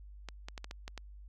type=clicks; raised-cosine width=0.2 ms; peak=-25 dBFS; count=7; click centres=0.287 / 0.485 / 0.578 / 0.644 / 0.711 / 0.879 / 0.977 s; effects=added 50 Hz sine -48 dBFS peak until 1.28 s